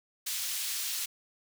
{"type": "high-pass noise", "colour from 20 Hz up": "pink", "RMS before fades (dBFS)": -34, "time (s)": [0.26, 1.06], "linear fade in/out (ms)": 10, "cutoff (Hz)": 3500, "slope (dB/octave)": 12, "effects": []}